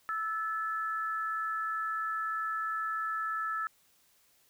sine tone pair together, 1318.5 / 1729 Hz, E6 / A6, 0 / -31 cents, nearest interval perfect fourth, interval 469 cents, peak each -32 / -37 dBFS, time 0.09-3.67 s, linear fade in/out 0 ms, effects white hiss -67 dBFS RMS until 4.49 s

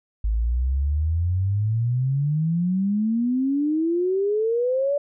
sine exponential sweep, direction up, 51.91 to 583 Hz, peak -19 dBFS, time 0.24-4.98 s, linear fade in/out 5 ms, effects none

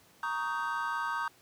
triangle chord, Eb dominant seventh, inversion second, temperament just, 933.4 / 1120.1 / 1244.5 / 1555.6 Hz, Bb5 / Db6 / Eb6 / G6, +2 / +18 / 0 / -14 cents, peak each -34 / -36 / -35 / -34 dBFS, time 0.23-1.28 s, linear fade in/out 2 ms, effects pink hiss -61 dBFS RMS until 1.41 s + high-pass 100 Hz 12 dB/octave

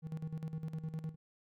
triangle tone with tremolo, 158.6 Hz, D#3, 33 cents sharp, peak -34 dBFS, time 0.02-1.16 s, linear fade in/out 50 ms, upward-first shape square, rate 9.8 Hz, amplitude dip 70%, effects none

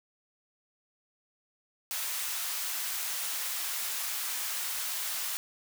white high-pass noise, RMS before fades -34 dBFS, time 1.91-5.37 s, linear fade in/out 0 ms, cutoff 910 Hz, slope 12 dB/octave, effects none

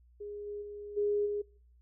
sine tone with level steps, 412.3 Hz, G#4, 13 cents flat, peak -39 / -37 / -41 / -27 / -31 dBFS, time 0.2-1.42 s, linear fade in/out 10 ms, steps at 0.46 / 0.61 / 0.96 / 1.25 s, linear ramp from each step 20 ms, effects noise-tail reverb RT60 0.6 s tail -25 dB re dry + added 60 Hz sine -59 dBFS peak until 1.81 s

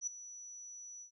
sine tone with ADSR envelope, 5910 Hz, F#8, 3 cents flat, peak -32 dBFS, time 0.01-1.11 s, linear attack 61 ms, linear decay 6 ms, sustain -15 dB, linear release 96 ms, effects none

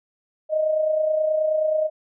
sine tone with amplitude modulation, 622 Hz, D#5, 1 cent flat, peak -16 dBFS, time 0.49-1.9 s, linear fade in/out 50 ms, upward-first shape sine, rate 29.4 Hz, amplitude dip 50%, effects none

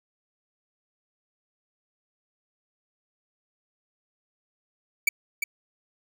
45% pulse tone with echo, 2300 Hz, D7, 37 cents flat, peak -17 dBFS, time 5.07-5.09 s, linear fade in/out 5 ms, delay 350 ms, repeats 1, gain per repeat -7 dB, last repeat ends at 5.44 s, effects none

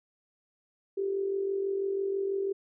sine tone with amplitude modulation, 392 Hz, G4, in tune, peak -25 dBFS, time 0.97-2.53 s, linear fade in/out 10 ms, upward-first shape sine, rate 46.1 Hz, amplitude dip 55%, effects none

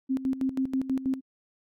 sine tone with tremolo, 264 Hz, C4, 16 cents sharp, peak -23 dBFS, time 0.09-1.21 s, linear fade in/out 20 ms, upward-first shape square, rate 6.2 Hz, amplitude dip 75%, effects AAC 64 kbps

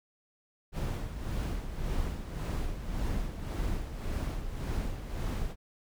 brown noise with tremolo, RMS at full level -31 dBFS, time 0.72-5.56 s, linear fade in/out 50 ms, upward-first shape sine, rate 1.8 Hz, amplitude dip 60%, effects none

